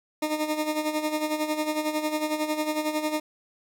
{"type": "tone with tremolo", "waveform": "20% pulse", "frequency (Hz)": 306.2, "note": "D#4", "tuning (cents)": -28, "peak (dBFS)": -18, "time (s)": [0.22, 3.2], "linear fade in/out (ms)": 5, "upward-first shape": "sine", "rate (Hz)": 11, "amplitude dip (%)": 65, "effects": []}